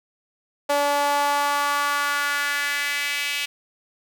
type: tone with high-pass filter sweep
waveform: sawtooth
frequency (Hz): 287.3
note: D4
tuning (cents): -38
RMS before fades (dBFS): -23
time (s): 0.69-3.46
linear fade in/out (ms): 10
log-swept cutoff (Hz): 650 to 2600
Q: 2.9
effects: none